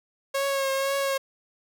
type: tone with vibrato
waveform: sawtooth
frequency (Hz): 546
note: C#5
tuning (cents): -26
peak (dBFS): -20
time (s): 0.34-1.18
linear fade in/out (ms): 10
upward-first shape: triangle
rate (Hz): 2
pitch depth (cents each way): 31
effects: none